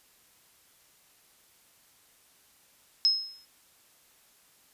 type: tone with exponential decay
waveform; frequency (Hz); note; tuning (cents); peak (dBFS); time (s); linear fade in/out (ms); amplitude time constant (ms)
sine; 5160; E8; -38; -17; 3.05-3.45; 0; 85
effects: white hiss -62 dBFS RMS until 4.73 s + resampled to 32000 Hz